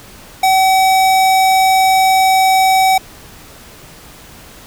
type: tone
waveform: square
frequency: 760 Hz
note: F#5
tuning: 46 cents sharp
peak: -9 dBFS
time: 0.43-2.98 s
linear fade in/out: 5 ms
effects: pink hiss -38 dBFS RMS until 4.66 s